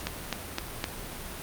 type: click train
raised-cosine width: 0.2 ms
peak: -11 dBFS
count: 4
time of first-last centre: 0.07-0.841 s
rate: 3.89 Hz
effects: pink hiss -39 dBFS RMS until 1.42 s + Opus 48 kbps